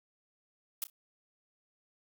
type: noise with echo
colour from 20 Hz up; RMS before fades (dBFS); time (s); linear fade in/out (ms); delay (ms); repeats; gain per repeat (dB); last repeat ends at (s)
blue; -34; 0.82-0.84; 2; 30; 2; -14; 0.9
effects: Opus 48 kbps